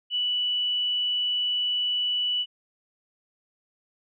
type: tone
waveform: sine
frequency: 2960 Hz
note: F#7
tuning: in tune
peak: -23 dBFS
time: 0.1-2.46 s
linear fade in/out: 50 ms
effects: none